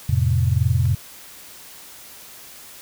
sine chord, F major, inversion none, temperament equal, 87.31 / 110 / 130.81 Hz, F2 / A2 / C3, 0 / 0 / 0 cents, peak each -20 dBFS, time 0.09-0.95 s, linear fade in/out 5 ms
clicks, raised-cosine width 0.3 ms, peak -27 dBFS, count 2, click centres 0.854 / 0.857 s
effects white hiss -42 dBFS RMS until 2.81 s

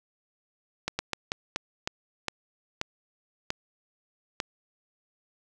slowing click train, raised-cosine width 0.2 ms, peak -11 dBFS, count 10, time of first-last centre 0.88-4.402 s, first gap 110 ms, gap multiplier 1.3, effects none

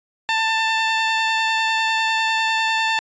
15% pulse tone with vibrato, 890 Hz, A5, 20 cents sharp, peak -11 dBFS, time 0.29-2.99 s, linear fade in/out 0 ms, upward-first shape sine, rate 10 Hz, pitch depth 11 cents each way, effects resampled to 16000 Hz

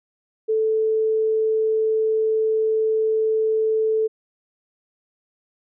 sine tone, 438.9 Hz, A4, 4 cents flat, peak -17 dBFS, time 0.48-4.08 s, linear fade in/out 20 ms, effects none

